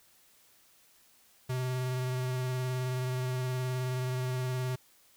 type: tone with vibrato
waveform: square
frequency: 127.6 Hz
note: C3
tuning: 43 cents flat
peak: -31 dBFS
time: 1.49-4.76 s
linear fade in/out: 10 ms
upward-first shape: triangle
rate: 19 Hz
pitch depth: 22 cents each way
effects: white hiss -63 dBFS RMS until 5.16 s